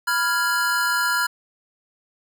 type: chord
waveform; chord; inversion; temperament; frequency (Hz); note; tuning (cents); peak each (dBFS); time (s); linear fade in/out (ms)
square; F diminished; second; equal; 987.8 / 1396.9 / 1661.2; Cb6 / F6 / Ab6; 0 / 0 / 0; -27 / -22 / -26; 0.07-1.27; 10
effects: none